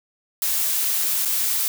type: noise with dropouts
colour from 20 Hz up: blue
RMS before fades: -22 dBFS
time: 0.42-1.68 s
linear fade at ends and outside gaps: 1 ms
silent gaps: 1.251-1.256 s
effects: none

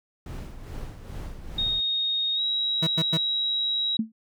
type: noise with tremolo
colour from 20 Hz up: brown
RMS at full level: -34 dBFS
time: 0.26-1.81 s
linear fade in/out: 2 ms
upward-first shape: sine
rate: 2.4 Hz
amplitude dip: 60%
type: tone with pitch glide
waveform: sine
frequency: 3722 to 3853 Hz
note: A#7 to B7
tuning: -3 to -44 cents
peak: -23 dBFS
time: 1.58-3.97 s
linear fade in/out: 5 ms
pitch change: +59 cents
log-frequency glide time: 2.35-2.41 s
type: tone bursts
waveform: 40% pulse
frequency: 162.4 Hz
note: E3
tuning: 26 cents flat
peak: -22 dBFS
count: 3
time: 2.82-3.176 s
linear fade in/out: 10 ms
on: 52 ms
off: 100 ms
type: tone with exponential decay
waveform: sine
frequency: 221.7 Hz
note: A3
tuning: 13 cents sharp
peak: -18 dBFS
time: 3.99-4.12 s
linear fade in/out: 5 ms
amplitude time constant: 27 ms
effects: none

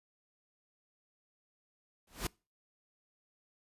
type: noise with exponential growth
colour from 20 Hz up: pink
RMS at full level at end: -31 dBFS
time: 2.07-2.27 s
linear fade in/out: 5 ms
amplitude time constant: 42 ms
effects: noise-tail reverb RT60 0.3 s tail -25 dB re dry + resampled to 32000 Hz

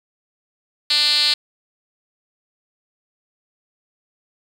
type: tone with band-pass filter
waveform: 5% pulse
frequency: 296.4 Hz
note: D4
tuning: 16 cents sharp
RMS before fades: -17 dBFS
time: 0.9-1.34 s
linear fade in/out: 5 ms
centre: 4400 Hz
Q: 7.2
effects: 7-bit

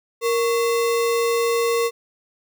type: tone with sample-and-hold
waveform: sine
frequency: 466.2 Hz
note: A#4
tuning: in tune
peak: -17 dBFS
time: 0.21-1.91 s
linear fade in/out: 50 ms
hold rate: 1575 Hz
effects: none

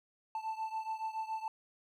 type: beating tone pair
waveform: triangle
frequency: 880 / 887.1 Hz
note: A5 / A5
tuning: 0 / +14 cents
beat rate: 7.1 Hz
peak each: -36 / -39 dBFS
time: 0.35-1.48 s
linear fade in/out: 2 ms
effects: none

